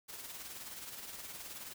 white noise with tremolo, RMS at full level -45 dBFS, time 0.08-1.74 s, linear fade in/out 20 ms, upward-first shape sine, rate 19 Hz, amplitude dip 45%, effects none

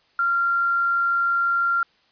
sine tone with quantisation, 1383 Hz, F6, 17 cents flat, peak -18 dBFS, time 0.19-1.83 s, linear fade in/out 2 ms, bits 8, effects white hiss -61 dBFS RMS until 2.11 s + resampled to 11025 Hz

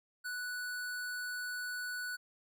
square tone, 1480 Hz, F#6, in tune, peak -38 dBFS, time 0.24-2.17 s, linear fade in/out 20 ms, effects none

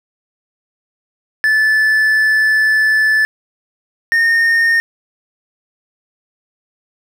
triangle tone pair in turn, 1744 / 1834.9 Hz, A6 / A#6, -16 / -28 cents, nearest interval minor second, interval 88 cents, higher second, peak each -8 dBFS, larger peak neither, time 1.44-3.25 / 4.12-4.8 s, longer first, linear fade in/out 0 ms, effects none

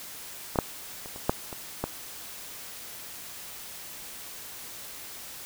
clicks, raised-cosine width 1 ms, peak -15 / -6 / -27 / -27 / -7 / -23 / -13 dBFS, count 7, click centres 0.558 / 0.588 / 1.059 / 1.161 / 1.295 / 1.528 / 1.84 s, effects white hiss -42 dBFS RMS until 5.45 s

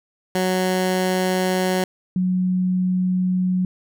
15% pulse / sine tone pair in turn, 185 / 183.4 Hz, F#3 / F#3, 0 / -15 cents, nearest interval unison, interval 15 cents, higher first, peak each -12 / -17 dBFS, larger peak first, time 0.35-1.84 / 2.16-3.65 s, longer neither, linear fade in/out 2 ms, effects none

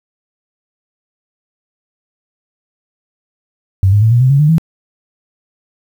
sine tone with pitch steps, 95.8 / 103.27 / 111.32 / 120.01 / 129.36 / 139.45 / 150.33 / 162.05 Hz, G2 / G#2 / A2 / B2 / C3 / C#3 / D3 / E3, -39 / -9 / +21 / -49 / -19 / +11 / +41 / -29 cents, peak -6 dBFS, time 3.83-4.582 s, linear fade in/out 0 ms, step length 94 ms, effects 7-bit

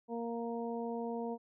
harmonic tone, 233.1 Hz, A#3, in tune, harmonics 1 / 2 / 3 / 4, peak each -39 / -39 / -44 / -46 dBFS, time 0.08-1.38 s, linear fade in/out 50 ms, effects none

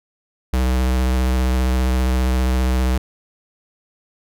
square tone with vibrato, 63.6 Hz, C2, 48 cents flat, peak -16 dBFS, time 0.53-2.98 s, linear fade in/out 5 ms, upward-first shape square, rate 15 Hz, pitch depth 17 cents each way, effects none

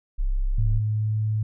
sine tone, 33.24 Hz, C1, 28 cents sharp, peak -20 dBFS, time 0.18-0.8 s, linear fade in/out 20 ms
sine tone with pitch glide, 106.6 to 107.96 Hz, G#2 to A2, +46 to -32 cents, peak -21 dBFS, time 0.58-1.43 s, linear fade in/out 5 ms, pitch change +22 cents, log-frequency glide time 0.7-1.16 s
effects none

